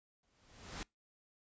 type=noise with exponential growth; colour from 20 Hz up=pink; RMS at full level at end=-41 dBFS; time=0.23-0.83 s; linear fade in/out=2 ms; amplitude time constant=130 ms; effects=noise-tail reverb RT60 0.2 s tail -26 dB re dry + resampled to 16000 Hz